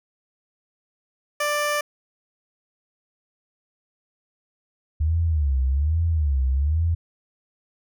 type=tone; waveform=15% pulse; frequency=590 Hz; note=D5; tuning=8 cents sharp; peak=-15 dBFS; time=1.4-1.81 s; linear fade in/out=5 ms
type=tone with vibrato; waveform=sine; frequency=73.8 Hz; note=D2; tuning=9 cents sharp; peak=-18 dBFS; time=5-6.95 s; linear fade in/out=10 ms; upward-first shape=sine; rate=1.2 Hz; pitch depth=220 cents each way
effects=none